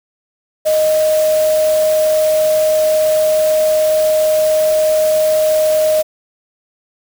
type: tone in noise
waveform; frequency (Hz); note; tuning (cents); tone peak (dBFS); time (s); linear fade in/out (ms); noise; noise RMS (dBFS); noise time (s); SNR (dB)
sine; 621; D#5; -3; -10; 0.65-6.03; 20; white; -26; 0.65-6.03; +13
effects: none

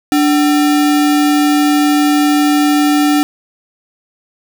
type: tone with sample-and-hold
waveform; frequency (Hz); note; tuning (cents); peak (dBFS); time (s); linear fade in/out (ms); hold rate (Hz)
sine; 293.7; D4; 0; -8; 0.12-3.23; 0; 1050
effects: none

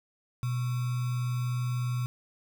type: tone with sample-and-hold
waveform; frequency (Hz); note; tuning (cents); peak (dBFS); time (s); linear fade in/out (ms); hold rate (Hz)
sine; 123.47; B2; 0; -27; 0.43-2.06; 0; 1225
effects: none

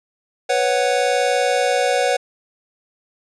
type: chord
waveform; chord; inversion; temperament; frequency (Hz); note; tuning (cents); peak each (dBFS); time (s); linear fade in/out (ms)
square; B suspended second; none; equal; 493.9 / 554.4 / 740; B4 / C#5 / F#5; 0 / 0 / 0; -21; 0.49-2.17; 10
effects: resampled to 22050 Hz

